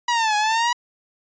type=linear two-way sweep; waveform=sawtooth; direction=down then up; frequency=974 to 830.6 to 974 Hz; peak=-14 dBFS; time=0.08-0.73 s; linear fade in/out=5 ms; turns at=0.36 s; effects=resampled to 16000 Hz